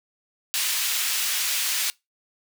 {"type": "high-pass noise", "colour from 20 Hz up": "pink", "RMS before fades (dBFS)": -25, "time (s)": [0.54, 1.9], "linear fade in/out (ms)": 0, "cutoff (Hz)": 2500, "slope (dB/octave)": 12, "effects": ["noise-tail reverb RT60 0.2 s tail -23 dB re dry"]}